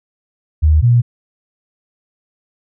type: tone pair in turn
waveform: sine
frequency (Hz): 77.2 / 120.21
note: D#2 / B2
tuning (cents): -13 / -46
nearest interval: minor sixth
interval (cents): 767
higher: second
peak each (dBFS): -7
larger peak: neither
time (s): 0.62-0.82 / 0.82-1.02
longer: neither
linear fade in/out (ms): 20
effects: none